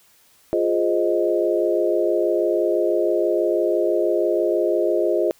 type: chord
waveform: sine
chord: F minor seventh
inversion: none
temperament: equal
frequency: 349.2 / 415.3 / 523.3 / 622.3 Hz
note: F4 / Ab4 / C5 / Eb5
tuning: 0 / 0 / 0 / 0 cents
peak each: -21 / -23 / -25 / -22 dBFS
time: 0.53-5.31 s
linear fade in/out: 0 ms
effects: white hiss -56 dBFS RMS until 5.39 s